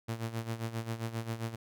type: tone with tremolo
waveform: sawtooth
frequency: 114.1 Hz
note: A#2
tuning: 37 cents flat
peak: -28 dBFS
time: 0.08-1.56 s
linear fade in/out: 10 ms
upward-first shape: sine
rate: 7.5 Hz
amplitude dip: 75%
effects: none